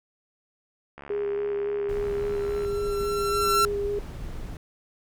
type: click train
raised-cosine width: 0.5 ms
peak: -26 dBFS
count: 119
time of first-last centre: 0.98-2.649 s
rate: 70.7 Hz
type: tone with vibrato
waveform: sine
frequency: 407.1 Hz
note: G#4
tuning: 35 cents flat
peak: -25 dBFS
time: 1.1-3.99 s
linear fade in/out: 2 ms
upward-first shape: square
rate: 3.6 Hz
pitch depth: 10 cents each way
type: noise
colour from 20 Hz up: brown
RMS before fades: -36 dBFS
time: 1.89-4.57 s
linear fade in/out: 2 ms
type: tone with exponential growth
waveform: 45% pulse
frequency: 1351 Hz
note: E6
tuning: 42 cents sharp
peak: -18 dBFS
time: 2.04-3.65 s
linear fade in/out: 1 ms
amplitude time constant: 350 ms
effects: none